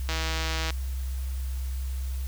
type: click train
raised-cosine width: 0.2 ms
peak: -13 dBFS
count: 100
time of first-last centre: 0.09-0.705 s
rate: 161 Hz
effects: added 65 Hz sine -28 dBFS peak until 2.27 s + white hiss -48 dBFS RMS until 2.27 s